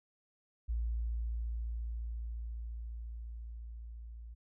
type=tone with level ramp; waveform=sine; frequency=57.2 Hz; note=A#1; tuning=32 cents flat; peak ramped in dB=-31 to -45 dBFS; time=0.68-4.35 s; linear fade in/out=20 ms; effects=none